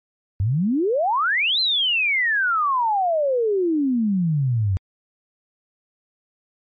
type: exponential two-way sweep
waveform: sine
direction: up then down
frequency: 90.5 to 4178 to 90.5 Hz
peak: -17 dBFS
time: 0.4-4.77 s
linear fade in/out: 0 ms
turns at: 1.6 s
effects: MP3 32 kbps